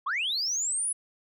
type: linear sweep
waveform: sine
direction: up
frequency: 987.8 to 10300 Hz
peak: -25 dBFS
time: 0.06-0.93 s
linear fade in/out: 10 ms
effects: tanh soft clip ceiling -23 dBFS